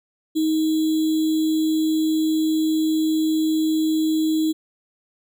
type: tone with sample-and-hold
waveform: sine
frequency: 315 Hz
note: D#4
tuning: 21 cents sharp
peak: -17 dBFS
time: 0.35-4.53 s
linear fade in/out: 20 ms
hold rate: 3675 Hz
effects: none

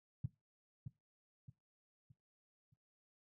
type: tone with echo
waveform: sine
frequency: 132.6 Hz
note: C3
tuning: 23 cents sharp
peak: -33 dBFS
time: 0.24-0.26 s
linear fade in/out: 5 ms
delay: 620 ms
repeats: 4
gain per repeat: -8 dB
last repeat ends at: 2.74 s
effects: noise-tail reverb RT60 0.2 s tail -17 dB re dry

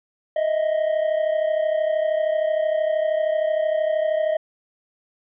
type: tone pair together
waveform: triangle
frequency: 622.3 / 655.3 Hz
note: D#5 / E5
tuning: 0 / -10 cents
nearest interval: minor second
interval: 90 cents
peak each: -18 / -23 dBFS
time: 0.36-4.37 s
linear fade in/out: 5 ms
effects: resampled to 8000 Hz

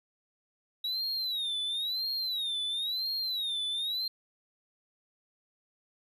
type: tone with vibrato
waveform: triangle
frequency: 3846 Hz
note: B7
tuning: 47 cents flat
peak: -29 dBFS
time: 0.84-4.08 s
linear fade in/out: 5 ms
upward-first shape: sine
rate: 0.98 Hz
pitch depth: 170 cents each way
effects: none

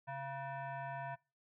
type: tone with frequency modulation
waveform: sine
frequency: 136.9 Hz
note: C#3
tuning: 21 cents flat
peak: -40 dBFS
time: 0.07-1.16 s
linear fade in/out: 20 ms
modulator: 824 Hz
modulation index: 1.6
effects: noise-tail reverb RT60 0.3 s tail -23 dB re dry

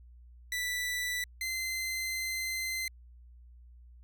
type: tone pair in turn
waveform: sawtooth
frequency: 1975.5 / 2068 Hz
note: B6 / C7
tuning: 0 / -21 cents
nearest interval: minor second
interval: 79 cents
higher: second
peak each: -28 / -29 dBFS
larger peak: first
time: 0.52-1.24 / 1.41-2.88 s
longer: second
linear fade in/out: 2 ms
effects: added 60 Hz sine -51 dBFS peak until 4.03 s

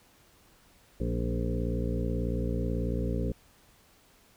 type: harmonic tone with a mistuned harmonic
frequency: 58.27 Hz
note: A#1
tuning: in tune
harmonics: 1 / 2 / 3 / 4 / 5 / 7 / 8 / 9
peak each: -31 / -34 / -36 / -37 / -38 / -39 / -40 / -41 dBFS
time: 1-3.32 s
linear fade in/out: 5 ms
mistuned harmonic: 4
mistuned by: -35 cents
effects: pink hiss -61 dBFS RMS until 4.36 s

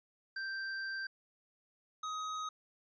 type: tone pair in turn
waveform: square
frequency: 1568 / 1260.7 Hz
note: G6 / D#6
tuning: 0 / +22 cents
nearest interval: major third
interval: 378 cents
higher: first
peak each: -38 / -38 dBFS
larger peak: neither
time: 0.36-1.07 / 2.03-2.49 s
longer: first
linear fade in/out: 5 ms
effects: resampled to 16000 Hz

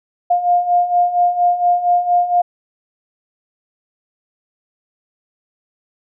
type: beating tone pair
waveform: sine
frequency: 704 / 708.3 Hz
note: F5 / F5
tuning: +14 / +24 cents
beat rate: 4.3 Hz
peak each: -18 / -13 dBFS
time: 0.3-2.42 s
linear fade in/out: 10 ms
effects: none

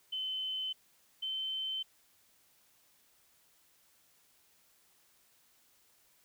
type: tone pair in turn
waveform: sine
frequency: 3053 / 3081 Hz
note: G7 / G7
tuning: -46 / -31 cents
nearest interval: unison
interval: 15 cents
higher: second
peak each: -34 / -34 dBFS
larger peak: neither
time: 0.12-0.73 / 1.22-1.83 s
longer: neither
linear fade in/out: 10 ms
effects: white hiss -68 dBFS RMS until 6.24 s

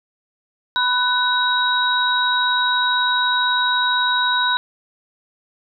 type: tone cluster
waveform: sine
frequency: 994 / 1494 / 3828 Hz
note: B5 / F#6 / A#7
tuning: +11 / +16 / +45 cents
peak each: -20 dBFS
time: 0.76-4.57 s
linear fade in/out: 0 ms
effects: none

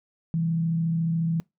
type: tone with frequency modulation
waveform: sine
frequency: 164.81 Hz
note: E3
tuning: in tune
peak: -22 dBFS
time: 0.34-1.4 s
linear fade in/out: 0 ms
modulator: 34.1 Hz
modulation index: 0.27
effects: noise-tail reverb RT60 0.2 s tail -25 dB re dry

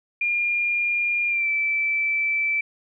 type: tone with pitch glide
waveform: sine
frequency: 2410 to 2323 Hz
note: D7 to D7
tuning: +44 to -20 cents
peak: -20 dBFS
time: 0.21-2.61 s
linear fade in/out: 5 ms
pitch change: -64 cents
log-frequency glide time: 1.27-1.49 s
effects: none

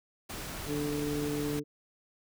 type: noise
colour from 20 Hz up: pink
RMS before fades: -40 dBFS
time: 0.29-1.6 s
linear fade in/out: 10 ms
type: harmonic tone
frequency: 146.83 Hz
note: D3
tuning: in tune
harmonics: 1 / 2 / 3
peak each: -38 / -33 / -35 dBFS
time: 0.66-1.64 s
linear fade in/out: 50 ms
effects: none

